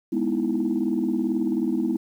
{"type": "chord", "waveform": "sine", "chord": "E major seventh", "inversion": "first", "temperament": "equal", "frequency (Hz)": [207.7, 246.9, 311.1, 329.6], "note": ["G#3", "B3", "D#4", "E4"], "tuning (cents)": [0, 0, 0, 0], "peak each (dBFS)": [-27, -25, -28, -25], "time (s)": [0.12, 1.97], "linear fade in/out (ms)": 10, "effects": ["tanh soft clip ceiling -14 dBFS", "9-bit"]}